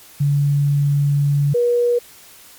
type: tone pair in turn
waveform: sine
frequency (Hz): 143.1 / 481.3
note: D3 / B4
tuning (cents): -45 / -45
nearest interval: octave + major sixth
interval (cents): 2100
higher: second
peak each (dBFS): -13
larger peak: neither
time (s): 0.2-1.54 / 1.54-1.99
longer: first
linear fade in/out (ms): 10
effects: white hiss -44 dBFS RMS until 2.58 s + MP3 96 kbps